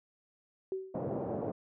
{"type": "tone with exponential decay", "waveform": "sine", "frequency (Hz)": 380, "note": "F#4", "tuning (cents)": 46, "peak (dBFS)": -30, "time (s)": [0.72, 1.12], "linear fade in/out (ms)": 1, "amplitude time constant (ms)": 85}
{"type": "band-pass noise", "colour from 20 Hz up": "white", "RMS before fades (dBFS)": -36, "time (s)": [0.94, 1.52], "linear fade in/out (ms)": 10, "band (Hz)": [110, 620], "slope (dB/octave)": 24}
{"effects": []}